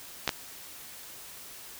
clicks, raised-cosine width 0.2 ms, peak -8 / -9 dBFS, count 2, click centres 0.277 / 0.292 s, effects white hiss -46 dBFS RMS until 1.79 s

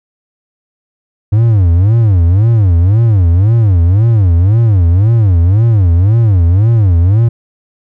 triangle tone with vibrato, 99 Hz, G2, 18 cents sharp, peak -3 dBFS, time 1.32-7.29 s, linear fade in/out 10 ms, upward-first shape sine, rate 1.9 Hz, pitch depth 290 cents each way, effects none

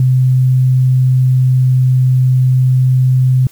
sine tone, 128.6 Hz, C3, 30 cents flat, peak -7 dBFS, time 0-3.47 s, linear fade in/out 2 ms, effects white hiss -45 dBFS RMS until 3.51 s

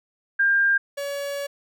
sine / 45% pulse tone pair in turn, 1600 / 565.7 Hz, G6 / C#5, +35 / +35 cents, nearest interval octave + tritone, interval 1800 cents, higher first, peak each -16 / -27 dBFS, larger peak first, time 0.39-0.78 / 0.97-1.47 s, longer second, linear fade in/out 10 ms, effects none

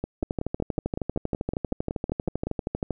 two click trains, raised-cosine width 2 ms, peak -13 / -15 dBFS, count 35 / 14, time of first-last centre 0.23-2.907 / 0.04-2.47 s, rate 12.7 / 5.35 Hz, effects none

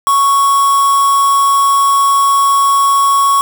triangle tone with quantisation, 1108.7 Hz, C#6, in tune, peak -6 dBFS, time 0.07-3.41 s, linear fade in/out 0 ms, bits 3, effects none

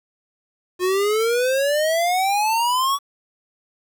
square exponential sweep, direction up, 357.3 to 1140 Hz, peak -18 dBFS, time 0.79-2.99 s, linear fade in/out 50 ms, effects 8-bit

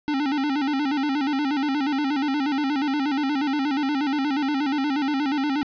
square tone with vibrato, 282.8 Hz, C#4, 35 cents sharp, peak -22 dBFS, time 0.08-5.63 s, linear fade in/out 0 ms, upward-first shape square, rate 8.4 Hz, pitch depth 93 cents each way, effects resampled to 11025 Hz + 10-bit

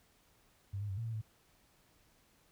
sine tone with pitch steps, 98.9 / 103.3 / 95.9 / 114.6 / 113.6 / 109 Hz, G2 / G#2 / G2 / A#2 / A#2 / A2, +16 / -9 / -37 / -29 / -44 / -16 cents, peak -36 dBFS, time 0.73-1.216 s, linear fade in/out 10 ms, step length 81 ms, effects pink hiss -69 dBFS RMS until 2.51 s

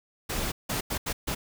pink noise bursts at uneven times, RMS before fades -30 dBFS, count 5, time 0.29-0.52 / 0.69-0.81 / 0.9-0.98 / 1.06-1.13 / 1.27-1.35 s, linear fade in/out 10 ms, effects none

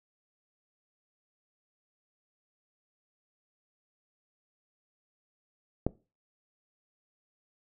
click, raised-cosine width 2 ms, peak -13 dBFS, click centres 5.866 s, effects noise-tail reverb RT60 0.3 s tail -20 dB re dry

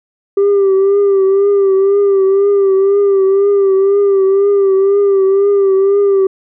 sine tone with vibrato, 394.2 Hz, G4, 10 cents sharp, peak -5 dBFS, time 0.37-6.27 s, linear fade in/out 5 ms, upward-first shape triangle, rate 2 Hz, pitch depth 56 cents each way, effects tanh soft clip ceiling -6 dBFS

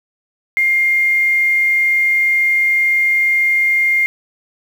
sine tone with quantisation, 2117 Hz, C7, 20 cents sharp, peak -11 dBFS, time 0.57-4.06 s, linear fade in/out 0 ms, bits 6, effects none

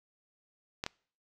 clicks, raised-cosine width 0.2 ms, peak -16 dBFS, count 2, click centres 0.839 / 0.864 s, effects noise-tail reverb RT60 0.5 s tail -26 dB re dry

